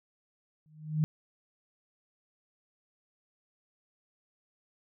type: tone with exponential growth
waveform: sine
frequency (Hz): 154.3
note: D#3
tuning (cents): -14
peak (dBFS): -21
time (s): 0.66-1.04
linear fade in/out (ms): 0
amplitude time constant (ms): 81
effects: none